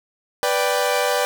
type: chord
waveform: sawtooth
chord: G major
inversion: first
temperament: equal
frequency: 493.9 / 587.3 / 784 Hz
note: B4 / D5 / G5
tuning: 0 / 0 / 0 cents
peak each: -18 / -18 / -20 dBFS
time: 0.43-1.25 s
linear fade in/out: 0 ms
effects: none